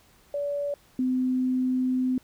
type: tone pair in turn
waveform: sine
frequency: 574 / 255.7 Hz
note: D5 / C4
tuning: -40 / -40 cents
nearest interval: octave + major second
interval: 1400 cents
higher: first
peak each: -26 / -22 dBFS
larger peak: second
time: 0.34-0.74 / 0.99-2.18 s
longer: second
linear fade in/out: 2 ms
effects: pink hiss -59 dBFS RMS until 2.23 s